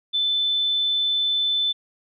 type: tone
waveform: sine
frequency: 3520 Hz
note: A7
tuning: in tune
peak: -19 dBFS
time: 0.13-1.73 s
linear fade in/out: 20 ms
effects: none